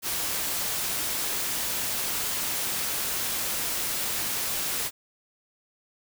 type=noise; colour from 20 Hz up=white; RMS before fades=-29 dBFS; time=0.02-4.91 s; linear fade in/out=50 ms; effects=none